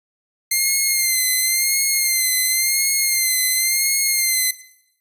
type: tone with vibrato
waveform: 5% pulse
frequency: 2100 Hz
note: C7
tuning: 6 cents sharp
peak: -6 dBFS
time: 0.51-4.51 s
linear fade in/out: 5 ms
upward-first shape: sine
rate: 0.94 Hz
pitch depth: 53 cents each way
effects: noise-tail reverb RT60 0.8 s tail -17 dB re dry + resampled to 32000 Hz